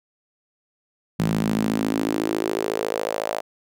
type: tone with high-pass filter sweep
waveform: sawtooth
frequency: 54 Hz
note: A1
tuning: 32 cents flat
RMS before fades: -24 dBFS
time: 1.19-3.41 s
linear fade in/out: 10 ms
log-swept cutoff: 170 to 630 Hz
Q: 3.8
effects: none